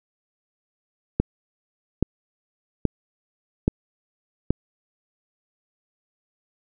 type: click train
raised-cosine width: 3 ms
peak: -5 dBFS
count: 5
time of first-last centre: 1.2-4.506 s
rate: 1.21 Hz
effects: none